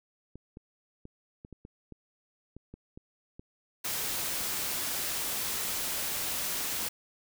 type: clicks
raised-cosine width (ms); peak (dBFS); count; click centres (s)
3; -32; 11; 0.356 / 0.571 / 1.054 / 1.449 / 1.527 / 1.651 / 1.923 / 2.566 / 2.74 / 2.975 / 3.395
type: noise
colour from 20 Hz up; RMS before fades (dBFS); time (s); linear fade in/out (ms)
white; -33; 3.84-6.89; 10
effects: none